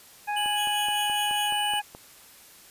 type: harmonic tone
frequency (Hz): 830.6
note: G#5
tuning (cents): 0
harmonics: 1 / 2 / 3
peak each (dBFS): -27 / -34 / -36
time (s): 0.27-1.82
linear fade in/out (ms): 20
type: tone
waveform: square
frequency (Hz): 2960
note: F#7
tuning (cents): 0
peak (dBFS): -28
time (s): 0.36-1.8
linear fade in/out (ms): 10
type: click train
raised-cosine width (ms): 1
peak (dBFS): -27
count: 8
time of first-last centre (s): 0.46-1.949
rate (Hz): 4.7
type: tone with tremolo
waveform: 5% pulse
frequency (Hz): 3322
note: G#7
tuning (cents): 0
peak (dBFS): -25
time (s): 0.55-1.53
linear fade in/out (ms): 50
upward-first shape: sine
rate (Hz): 4.9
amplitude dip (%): 75
effects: white hiss -51 dBFS RMS until 2.7 s + resampled to 32000 Hz